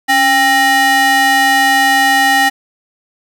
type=ring-modulated tone; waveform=square; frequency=536 Hz; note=C5; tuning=42 cents sharp; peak=-6 dBFS; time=0.08-2.5 s; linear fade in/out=20 ms; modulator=1330 Hz; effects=none